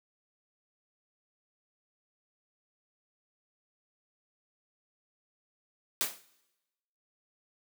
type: noise with exponential decay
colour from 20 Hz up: white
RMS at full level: -26 dBFS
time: 6.01-6.22 s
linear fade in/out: 0 ms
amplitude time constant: 45 ms
effects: noise-tail reverb RT60 1.0 s tail -20 dB re dry + high-pass 200 Hz 12 dB/octave